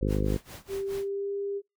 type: harmonic tone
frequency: 51.1 Hz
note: G#1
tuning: 27 cents flat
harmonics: 1 / 2 / 3 / 4 / 5 / 6 / 7 / 8 / 9 / 10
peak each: -28 / -31 / -33 / -34 / -35 / -36 / -36 / -37 / -38 / -38 dBFS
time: 0.01-0.37 s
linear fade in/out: 10 ms
type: noise with tremolo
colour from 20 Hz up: pink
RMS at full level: -43 dBFS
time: 0.07-1.09 s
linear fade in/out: 50 ms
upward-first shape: sine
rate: 4.8 Hz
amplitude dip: 90%
type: tone with pitch glide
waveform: sine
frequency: 392 to 400.2 Hz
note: G4 to G4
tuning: 0 to +36 cents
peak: -29 dBFS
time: 0.68-1.62 s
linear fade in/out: 50 ms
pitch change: +36 cents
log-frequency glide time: 0.8-1.31 s
effects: noise-tail reverb RT60 0.2 s tail -26 dB re dry